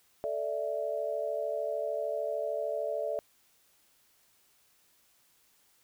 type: chord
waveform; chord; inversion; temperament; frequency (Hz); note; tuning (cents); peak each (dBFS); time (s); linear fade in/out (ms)
sine; A suspended fourth; none; just; 440 / 586.7 / 660; A4 / D5 / E5; 0 / -2 / +2; -37 / -33 / -35; 0.24-3.19; 0
effects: white hiss -67 dBFS RMS until 5.83 s